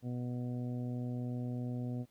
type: harmonic tone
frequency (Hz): 123.1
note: B2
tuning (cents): -5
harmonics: 1 / 2 / 3 / 4 / 5 / 6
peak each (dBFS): -37 / -39 / -52 / -51 / -53 / -57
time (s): 0.02-2.06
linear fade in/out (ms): 50
effects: pink hiss -72 dBFS RMS until 2.1 s